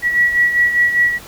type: beating tone pair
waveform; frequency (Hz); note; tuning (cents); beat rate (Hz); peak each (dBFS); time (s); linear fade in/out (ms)
sine; 1932 / 1937; B6 / B6; -39 / -34; 5; -12 / -19; 0.02-1.19; 50
effects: pink hiss -37 dBFS RMS until 1.27 s